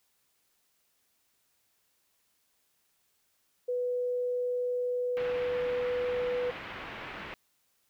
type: tone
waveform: sine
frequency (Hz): 493.9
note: B4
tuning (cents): 0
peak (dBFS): -28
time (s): 3.68-6.51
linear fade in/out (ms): 10
type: low-pass noise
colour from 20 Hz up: white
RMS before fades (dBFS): -42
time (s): 5.17-7.34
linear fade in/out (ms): 0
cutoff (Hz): 2600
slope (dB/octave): 24
effects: white hiss -73 dBFS RMS until 7.89 s